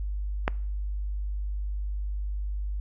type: click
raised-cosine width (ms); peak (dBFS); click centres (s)
0.5; -9; 0.479
effects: noise-tail reverb RT60 0.6 s tail -24 dB re dry + added 50 Hz sine -28 dBFS peak until 2.8 s